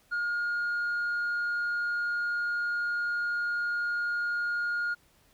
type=tone with tanh clipping; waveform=sine; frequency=1424 Hz; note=F6; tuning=33 cents sharp; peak=-28 dBFS; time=0.11-4.95 s; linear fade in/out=20 ms; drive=1 dB; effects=pink hiss -64 dBFS RMS until 5.33 s